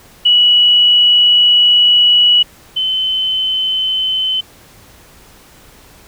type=tone pair in turn; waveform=sine; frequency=2934 / 3056 Hz; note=F#7 / G7; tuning=-15 / -45 cents; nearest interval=minor second; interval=70 cents; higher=second; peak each=-6 / -13 dBFS; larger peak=first; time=0.25-2.43 / 2.76-4.41 s; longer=first; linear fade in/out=10 ms; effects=pink hiss -43 dBFS RMS until 6.07 s